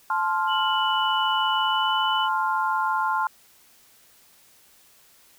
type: chord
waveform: sine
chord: F major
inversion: first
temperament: just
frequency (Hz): 873.1 / 1047.7 / 1396.9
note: A5 / C6 / F6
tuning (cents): -14 / +2 / 0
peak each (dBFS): -25 / -25 / -27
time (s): 0.1-3.27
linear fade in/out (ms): 2
type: tone with pitch glide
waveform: sine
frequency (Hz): 2966 to 2985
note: F#7 to F#7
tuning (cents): +4 to +15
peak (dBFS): -26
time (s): 0.47-2.29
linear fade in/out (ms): 50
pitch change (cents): +11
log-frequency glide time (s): 1.62-1.91
effects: white hiss -56 dBFS RMS until 5.38 s